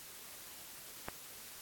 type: click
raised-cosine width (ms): 0.5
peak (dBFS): -24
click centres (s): 1.085
effects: white hiss -51 dBFS RMS until 1.61 s + AAC 64 kbps